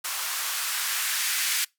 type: noise with band-pass filter sweep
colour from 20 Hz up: violet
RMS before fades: -28 dBFS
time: 0.04-1.65 s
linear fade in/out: 10 ms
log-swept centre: 990 to 1900 Hz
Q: 1.4
effects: noise-tail reverb RT60 0.2 s tail -25 dB re dry